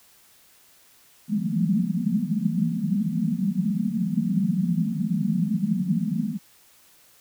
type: band-pass noise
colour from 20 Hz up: white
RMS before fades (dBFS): -24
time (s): 1.28-6.39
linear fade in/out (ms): 50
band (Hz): 160 to 230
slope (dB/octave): 96
effects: white hiss -56 dBFS RMS until 7.2 s